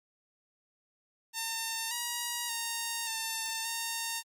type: tone with pitch steps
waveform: 5% pulse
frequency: 905 / 956 / 925 / 898 / 917 Hz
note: A5 / A#5 / A#5 / A5 / A#5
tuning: +48 / +43 / -14 / +35 / -29 cents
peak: -21 dBFS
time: 1.33-4.23 s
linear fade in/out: 50 ms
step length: 580 ms
effects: Opus 48 kbps